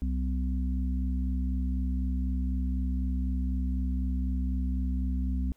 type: harmonic tone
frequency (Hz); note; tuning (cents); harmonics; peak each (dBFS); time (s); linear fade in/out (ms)
64; C2; -38; 1 / 3 / 4; -27 / -36 / -36; 0.02-5.52; 0
effects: pink hiss -69 dBFS RMS until 5.56 s